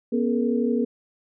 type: tone cluster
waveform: sine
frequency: 240.9 / 273.1 / 427.1 / 472.7 Hz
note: B3 / C#4 / G#4 / A#4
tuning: -43 / -26 / +48 / +24 cents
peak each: -22 / -29 / -27 / -28 dBFS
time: 0.12-0.85 s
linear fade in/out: 10 ms
effects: none